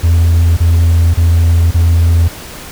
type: tone bursts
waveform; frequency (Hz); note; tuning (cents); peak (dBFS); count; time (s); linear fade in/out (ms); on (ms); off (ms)
triangle; 84; E2; +33; -3; 4; 0.03-2.283; 10; 540; 31
effects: tanh soft clip ceiling 0 dBFS + pink hiss -29 dBFS RMS until 2.71 s

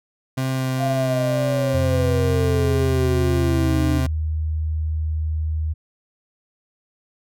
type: tone with vibrato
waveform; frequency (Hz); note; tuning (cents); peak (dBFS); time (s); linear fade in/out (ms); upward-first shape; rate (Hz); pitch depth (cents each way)
30% pulse; 130.81; C3; 0; -18; 0.37-4.07; 10; sine; 2.1; 9
type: exponential sweep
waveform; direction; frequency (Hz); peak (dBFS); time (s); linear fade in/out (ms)
sine; down; 698.5 to 294.6; -21; 0.78-4.02; 50
type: tone with pitch glide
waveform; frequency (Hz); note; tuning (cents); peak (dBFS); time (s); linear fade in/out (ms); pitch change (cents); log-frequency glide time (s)
sine; 87.31 to 78.23; F2 to D#2; 0 to +10; -20; 1.73-5.74; 20; -190; 2.11-3.83
effects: none

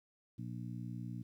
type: harmonic tone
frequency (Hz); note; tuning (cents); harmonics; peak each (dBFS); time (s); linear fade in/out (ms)
60; B1; -49; 2 / 3 / 4 / 5; -43 / -46 / -48 / -52; 0.38-1.23; 10
effects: 12-bit

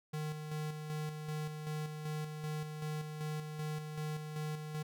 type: tone with tremolo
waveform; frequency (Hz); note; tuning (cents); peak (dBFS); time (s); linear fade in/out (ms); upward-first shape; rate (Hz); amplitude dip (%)
square; 153; D#3; -29; -37; 0.13-4.83; 10; square; 2.6; 45
effects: none

